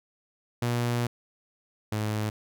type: tone pair in turn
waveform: sawtooth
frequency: 120 / 106.91 Hz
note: B2 / A2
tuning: -49 / -49 cents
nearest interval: major second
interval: 200 cents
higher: first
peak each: -21 / -23 dBFS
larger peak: first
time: 0.62-1.07 / 1.92-2.3 s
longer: first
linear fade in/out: 5 ms
effects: none